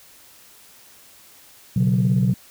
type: chord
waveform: sine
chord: B suspended second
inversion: none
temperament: equal with one note detuned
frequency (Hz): 123.47 / 140.28 / 185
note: B2 / C#3 / F#3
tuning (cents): 0 / +21 / 0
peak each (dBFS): -18 / -21 / -18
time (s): 1.76-2.34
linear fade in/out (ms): 5
effects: tanh soft clip ceiling -10 dBFS + white hiss -49 dBFS RMS until 2.5 s